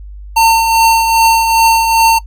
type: tone with tremolo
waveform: square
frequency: 906 Hz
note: A#5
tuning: 50 cents flat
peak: -5 dBFS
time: 0.36-2.19 s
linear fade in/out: 10 ms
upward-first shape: triangle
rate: 2.5 Hz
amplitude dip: 50%
effects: noise-tail reverb RT60 0.1 s tail -20 dB re dry + added 50 Hz sine -27 dBFS peak until 2.26 s